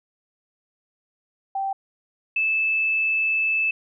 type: tone pair in turn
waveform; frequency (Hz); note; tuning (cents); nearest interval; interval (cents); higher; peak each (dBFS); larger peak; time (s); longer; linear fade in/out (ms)
sine; 780 / 2624; G5 / E7; -9 / -9; octave + major sixth; 2100; second; -23 / -19; second; 1.55-1.73 / 2.36-3.71; second; 5
effects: none